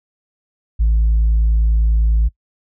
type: tone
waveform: sine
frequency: 55 Hz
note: A1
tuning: in tune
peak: -9 dBFS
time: 0.79-2.29 s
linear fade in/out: 20 ms
effects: noise-tail reverb RT60 0.1 s tail -23 dB re dry + tanh soft clip ceiling -9 dBFS

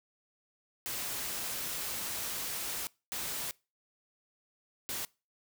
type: noise bursts at uneven times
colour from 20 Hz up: white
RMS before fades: -37 dBFS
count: 3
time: 0.86-2.87 / 3.12-3.51 / 4.89-5.05 s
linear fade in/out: 0 ms
effects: noise-tail reverb RT60 0.3 s tail -24 dB re dry

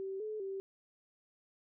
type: tone with pitch steps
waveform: sine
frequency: 385.7 / 429.7 / 387.9 Hz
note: G4 / A4 / G4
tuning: -28 / -41 / -18 cents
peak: -37 dBFS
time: 0-0.6 s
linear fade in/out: 0 ms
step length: 200 ms
effects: none

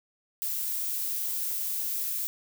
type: noise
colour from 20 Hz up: violet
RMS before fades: -31 dBFS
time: 0.42-2.27 s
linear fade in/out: 0 ms
effects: none

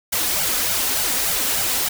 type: noise with flanger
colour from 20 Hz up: white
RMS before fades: -21 dBFS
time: 0.12-1.89 s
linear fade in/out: 10 ms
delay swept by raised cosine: 1.3 to 4.1 ms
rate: 3.4 Hz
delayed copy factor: +0.7
effects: none

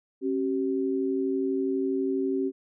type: tone pair together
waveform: sine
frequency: 271 / 383.2 Hz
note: C#4 / G4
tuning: -39 / -39 cents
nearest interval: tritone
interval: 600 cents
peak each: -27 dBFS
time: 0.21-2.52 s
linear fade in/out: 50 ms
effects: none

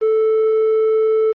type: tone with quantisation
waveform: triangle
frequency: 439 Hz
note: A4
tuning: 4 cents flat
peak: -10 dBFS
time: 0.01-1.33 s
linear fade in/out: 20 ms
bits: 6
effects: low-pass 2000 Hz 12 dB/octave + MP3 32 kbps

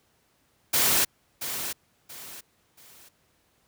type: noise with echo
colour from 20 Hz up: white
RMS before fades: -22 dBFS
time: 0.73-1.05 s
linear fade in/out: 10 ms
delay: 680 ms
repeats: 3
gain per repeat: -10 dB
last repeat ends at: 3.09 s
effects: pink hiss -67 dBFS RMS until 3.67 s + high-pass 60 Hz 12 dB/octave

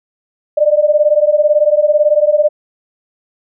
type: beating tone pair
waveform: sine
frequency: 590 / 608 Hz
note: D5 / D#5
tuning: +8 / -40 cents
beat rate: 18 Hz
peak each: -11 dBFS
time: 0.57-2.49 s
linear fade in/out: 10 ms
effects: none

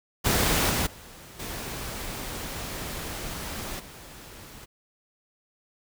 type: noise with level steps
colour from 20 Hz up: pink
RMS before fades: -23 / -26 / -46 / -35 / -45 dBFS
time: 0.24-4.66 s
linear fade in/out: 20 ms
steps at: 0.69 / 0.86 / 1.39 / 3.79 s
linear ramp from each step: 10 ms
effects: none

